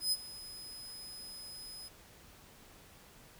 sawtooth tone with ADSR envelope, 5040 Hz, D#8, 21 cents sharp, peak -25 dBFS, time 0-1.89 s, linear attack 120 ms, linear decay 40 ms, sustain -18 dB, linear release 20 ms, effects pink hiss -58 dBFS RMS until 3.39 s

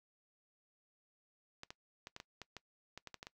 clicks, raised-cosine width 0.2 ms, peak -29 dBFS, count 12, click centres 1.634 / 1.705 / 2.071 / 2.164 / 2.201 / 2.417 / 2.567 / 2.976 / 3.073 / 3.143 / 3.229 / 3.269 s, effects noise-tail reverb RT60 0.1 s tail -21 dB re dry

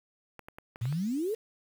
clicks, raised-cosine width 0.5 ms, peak -29 dBFS, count 6, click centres 0.393 / 0.485 / 0.585 / 0.759 / 0.855 / 0.926 s
sine exponential sweep, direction up, 110 to 466.2 Hz, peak -28 dBFS, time 0.81-1.35 s, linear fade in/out 10 ms
effects 8-bit

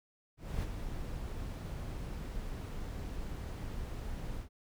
brown noise with ADSR envelope, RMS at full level -34 dBFS, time 0.37-4.49 s, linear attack 250 ms, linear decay 41 ms, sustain -6 dB, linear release 100 ms, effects none

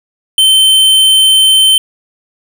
square tone, 3092 Hz, G7, 24 cents flat, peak -5 dBFS, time 0.38-1.78 s, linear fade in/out 2 ms, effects none

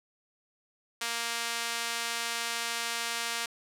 sawtooth tone with high-pass filter, 233.1 Hz, A#3, in tune, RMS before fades -33 dBFS, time 1.01-3.46 s, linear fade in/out 5 ms, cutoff 1500 Hz, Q 0.52, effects low-pass 11000 Hz 12 dB/octave + 9-bit

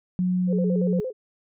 sine tone with pitch glide, 182 to 180.74 Hz, F#3 to F#3, -28 to -40 cents, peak -20 dBFS, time 0.19-1 s, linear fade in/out 0 ms, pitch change -12 cents, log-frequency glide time 0.36-0.84 s
sine tone with vibrato, 466.2 Hz, A#4, in tune, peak -26 dBFS, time 0.47-1.13 s, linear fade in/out 50 ms, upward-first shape square, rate 8.7 Hz, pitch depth 170 cents each way
effects none

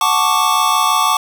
square chord, D major seventh, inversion first, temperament equal, 740 / 880 / 1108.7 / 1174.7 Hz, F#5 / A5 / C#6 / D6, 0 / 0 / 0 / 0 cents, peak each -23 / -19 / -17 / -17 dBFS, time 0.01-1.17 s, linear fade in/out 2 ms, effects none

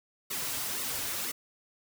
white noise with flanger, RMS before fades -34 dBFS, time 0.3-1.32 s, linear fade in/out 10 ms, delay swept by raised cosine 1.2 to 5.5 ms, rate 2 Hz, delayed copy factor -0.95, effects none

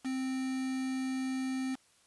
triangle tone with quantisation, 261.6 Hz, C4, in tune, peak -30 dBFS, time 0.04-1.76 s, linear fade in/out 20 ms, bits 7, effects white hiss -66 dBFS RMS until 2.06 s + resampled to 24000 Hz

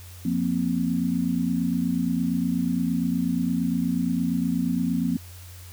sine chord, F suspended fourth, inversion none, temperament equal, 174.61 / 233.1 / 261.6 Hz, F3 / Bb3 / C4, 0 / 0 / 0 cents, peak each -26 dBFS, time 0.25-5.17 s, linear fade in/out 5 ms, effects added 89 Hz sine -41 dBFS peak until 5.72 s + white hiss -48 dBFS RMS until 5.72 s

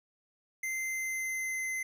square tone with pitch glide, 2078 to 2058 Hz, C7 to C7, -12 to -29 cents, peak -33 dBFS, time 0.63-1.83 s, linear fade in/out 5 ms, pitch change -17 cents, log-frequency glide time 0.82-1.68 s, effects none

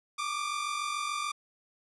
sawtooth tone pair together, 1158 / 1204.9 Hz, D6 / D6, -25 / +44 cents, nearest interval minor second, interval 69 cents, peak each -31 / -30 dBFS, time 0.18-1.32 s, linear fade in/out 10 ms, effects resampled to 24000 Hz

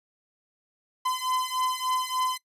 45% pulse beating tone pair, 1019 / 1022.4 Hz, C6 / C6, -46 / -40 cents, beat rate 3.4 Hz, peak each -29 dBFS, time 1.05-2.38 s, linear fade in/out 10 ms, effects noise-tail reverb RT60 0.1 s tail -22 dB re dry + resampled to 32000 Hz

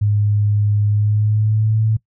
sine tone with pitch glide, 103.83 to 109.94 Hz, G#2 to A2, 0 to -1 cents, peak -13 dBFS, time 0.01-1.97 s, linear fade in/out 10 ms, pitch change +99 cents, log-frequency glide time 0.88-1.82 s, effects noise-tail reverb RT60 0.1 s tail -20 dB re dry

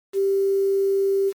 sine tone with quantisation, 392 Hz, G4, in tune, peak -17 dBFS, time 0.13-1.33 s, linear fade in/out 50 ms, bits 7, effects MP3 96 kbps

